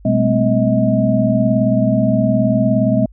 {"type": "tone cluster", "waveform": "sine", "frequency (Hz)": [122.3, 200, 219.1, 257.4, 633], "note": ["B2", "G3", "A3", "C4", "D#5"], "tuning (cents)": [-16, 35, -7, -28, 30], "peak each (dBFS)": -18, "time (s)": [0.05, 3.06], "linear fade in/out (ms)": 5, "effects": ["added 50 Hz sine -39 dBFS peak until 3.12 s"]}